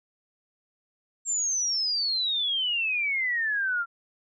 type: exponential sweep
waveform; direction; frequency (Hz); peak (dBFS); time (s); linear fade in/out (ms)
sine; down; 7500 to 1361; -24; 1.25-3.86; 50
effects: none